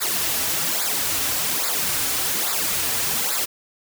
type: noise with flanger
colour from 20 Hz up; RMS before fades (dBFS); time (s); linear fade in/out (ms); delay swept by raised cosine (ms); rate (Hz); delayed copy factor
white; -23; 0-3.46; 20; 0.33 to 5.73; 1.2; -0.75
effects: none